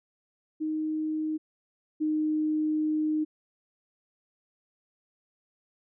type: tone pair in turn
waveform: sine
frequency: 311.1 / 308.2 Hz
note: D#4 / D#4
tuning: 0 / -16 cents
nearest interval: unison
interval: 16 cents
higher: first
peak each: -27 / -24 dBFS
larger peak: second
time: 0.6-1.38 / 2-3.25 s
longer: second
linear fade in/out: 20 ms
effects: none